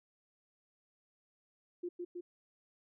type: tone with echo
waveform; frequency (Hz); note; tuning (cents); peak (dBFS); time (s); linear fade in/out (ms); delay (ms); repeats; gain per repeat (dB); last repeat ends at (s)
sine; 352; F4; +14; -36; 1.83-1.89; 10; 160; 2; -2; 2.21
effects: none